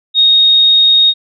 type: tone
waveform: sine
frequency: 3729 Hz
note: A#7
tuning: in tune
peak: -5 dBFS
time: 0.14-1.14 s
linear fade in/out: 50 ms
effects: none